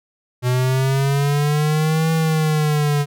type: linear two-way sweep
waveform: square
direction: up then down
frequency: 123.47 to 162.1 to 143.8 Hz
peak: -16 dBFS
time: 0.42-3.06 s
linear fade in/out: 50 ms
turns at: 2.12 s
effects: none